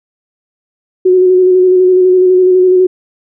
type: tone with vibrato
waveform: sine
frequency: 368 Hz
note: F#4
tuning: 9 cents flat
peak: -4 dBFS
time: 1.05-2.87 s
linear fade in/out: 10 ms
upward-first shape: square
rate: 12 Hz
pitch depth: 19 cents each way
effects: none